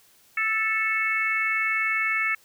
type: harmonic tone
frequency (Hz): 440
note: A4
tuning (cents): 0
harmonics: 3 / 4 / 5 / 6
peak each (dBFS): -30 / -28 / -24 / -33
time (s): 0.37-2.35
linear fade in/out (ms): 5
effects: white hiss -58 dBFS RMS until 2.44 s